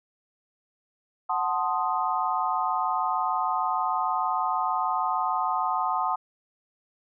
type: chord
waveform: sine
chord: F# diminished seventh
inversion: none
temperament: equal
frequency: 740 / 880 / 1046.5 / 1244.5 Hz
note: F#5 / A5 / C6 / Eb6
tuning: 0 / 0 / 0 / 0 cents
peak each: -29 dBFS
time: 1.29-6.16 s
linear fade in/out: 10 ms
effects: none